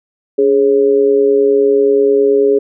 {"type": "tone with amplitude modulation", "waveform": "sine", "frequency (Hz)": 415.3, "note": "G#4", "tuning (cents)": 0, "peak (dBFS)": -4, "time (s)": [0.38, 2.59], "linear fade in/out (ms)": 10, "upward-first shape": "sine", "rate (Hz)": 129, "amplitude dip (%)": 75, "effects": []}